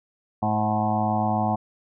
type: harmonic tone with a mistuned harmonic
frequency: 107.4 Hz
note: A2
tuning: 41 cents flat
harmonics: 1 / 2 / 3 / 5 / 6 / 7 / 8 / 9 / 10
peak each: -28 / -26 / -35 / -37 / -32 / -25 / -29 / -34 / -36 dBFS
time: 0.42-1.56 s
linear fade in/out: 10 ms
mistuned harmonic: 7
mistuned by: -24 cents
effects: none